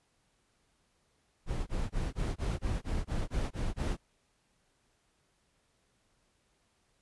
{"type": "noise bursts", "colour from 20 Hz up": "brown", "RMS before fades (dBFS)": -32, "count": 11, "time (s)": [1.46, 3.97], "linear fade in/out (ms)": 50, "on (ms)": 210, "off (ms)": 20, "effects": ["pink hiss -73 dBFS RMS until 7.01 s", "resampled to 24000 Hz"]}